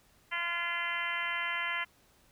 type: harmonic tone with a mistuned harmonic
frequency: 342.6 Hz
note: F4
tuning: 33 cents flat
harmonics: 2 / 3 / 4 / 5 / 6 / 7 / 8 / 9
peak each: -47 / -39 / -40 / -38 / -35 / -43 / -42 / -42 dBFS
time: 0.31-1.85 s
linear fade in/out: 20 ms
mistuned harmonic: 4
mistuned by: +23 cents
effects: pink hiss -65 dBFS RMS until 2.31 s